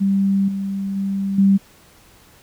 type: tone with level steps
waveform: sine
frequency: 196 Hz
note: G3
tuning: in tune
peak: -14 / -21 / -19 / -10 dBFS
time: 0-1.58 s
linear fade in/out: 20 ms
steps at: 0.48 / 0.96 / 1.38 s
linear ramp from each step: 5 ms
effects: pink hiss -50 dBFS RMS until 2.42 s